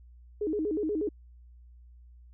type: tone with vibrato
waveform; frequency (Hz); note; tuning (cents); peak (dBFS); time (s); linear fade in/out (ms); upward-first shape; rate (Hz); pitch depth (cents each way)
sine; 361.5; F#4; -40; -27; 0.41-1.09; 5; square; 8.3; 250
effects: added 60 Hz sine -50 dBFS peak until 2.33 s